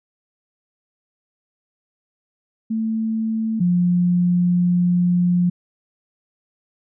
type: tone pair in turn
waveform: sine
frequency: 222 / 176.97 Hz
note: A3 / F3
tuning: +16 / +23 cents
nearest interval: major third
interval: 393 cents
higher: first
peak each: -19 / -14 dBFS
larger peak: second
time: 2.7-3.6 / 3.6-5.5 s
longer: second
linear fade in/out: 10 ms
effects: none